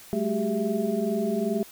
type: tone cluster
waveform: sine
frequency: 194.7 / 217 / 382.4 / 403.3 / 663 Hz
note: G3 / A3 / G4 / G4 / E5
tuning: -12 / -24 / -43 / +49 / +10 cents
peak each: -32 / -27 / -33 / -29 / -32 dBFS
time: 0.13-1.63 s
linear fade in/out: 0 ms
effects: white hiss -48 dBFS RMS until 1.71 s